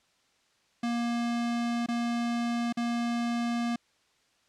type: tone with dropouts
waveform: square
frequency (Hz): 236.3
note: A#3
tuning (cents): +24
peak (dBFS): -28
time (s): 0.83-3.76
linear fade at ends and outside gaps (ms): 5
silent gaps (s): 1.862-1.885 / 2.726-2.771
effects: white hiss -68 dBFS RMS until 4.48 s + low-pass 6000 Hz 12 dB/octave